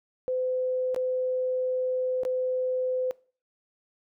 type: tone with dropouts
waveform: sine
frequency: 510 Hz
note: C5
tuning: 44 cents flat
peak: -25 dBFS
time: 0.28-3.11 s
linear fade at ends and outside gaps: 0 ms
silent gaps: 0.946-0.962 / 2.234-2.251 s
effects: noise-tail reverb RT60 0.4 s tail -22 dB re dry